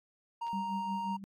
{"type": "tone", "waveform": "triangle", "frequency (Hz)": 932.3, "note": "A#5", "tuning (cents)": 0, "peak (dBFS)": -32, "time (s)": [0.41, 1.17], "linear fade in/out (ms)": 10}
{"type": "clicks", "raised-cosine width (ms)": 0.2, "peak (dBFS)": -37, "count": 2, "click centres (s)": [0.468, 0.481]}
{"type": "tone with tremolo", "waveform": "sine", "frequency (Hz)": 196, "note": "G3", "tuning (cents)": 0, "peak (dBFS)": -34, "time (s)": [0.53, 1.24], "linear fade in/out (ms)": 0, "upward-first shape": "sine", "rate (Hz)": 5.6, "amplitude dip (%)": 75}
{"effects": ["AAC 48 kbps"]}